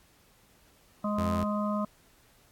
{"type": "harmonic tone", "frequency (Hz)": 208.2, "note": "G#3", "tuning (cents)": 5, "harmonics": [1, 3, 5, 6], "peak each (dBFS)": [-29, -34, -36, -37], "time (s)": [1.04, 1.85], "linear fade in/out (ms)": 5}
{"type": "tone", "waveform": "sawtooth", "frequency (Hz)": 86.9, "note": "F2", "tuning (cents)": -8, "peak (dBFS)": -27, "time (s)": [1.18, 1.44], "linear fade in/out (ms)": 5}
{"effects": ["pink hiss -62 dBFS RMS until 2.51 s", "AAC 64 kbps"]}